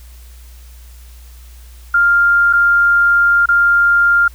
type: tone with dropouts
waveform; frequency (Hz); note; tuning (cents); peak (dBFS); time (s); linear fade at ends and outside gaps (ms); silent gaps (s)
sine; 1399; F6; +3; -8; 1.94-4.28; 5; 2.529-2.533 / 3.459-3.487
effects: added 60 Hz sine -35 dBFS peak until 4.34 s + white hiss -47 dBFS RMS until 4.34 s